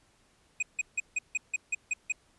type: tone bursts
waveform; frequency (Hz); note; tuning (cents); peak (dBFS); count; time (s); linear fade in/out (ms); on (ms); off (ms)
square; 2501; D#7; +8; -27; 9; 0.6-2.123; 5; 27; 160
effects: pink hiss -66 dBFS RMS until 2.38 s + resampled to 24000 Hz